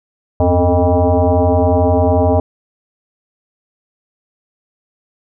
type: tone with frequency modulation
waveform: sine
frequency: 269.6 Hz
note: C#4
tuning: 48 cents flat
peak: -9 dBFS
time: 0.4-2.4 s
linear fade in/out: 2 ms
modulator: 176 Hz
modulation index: 3
effects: none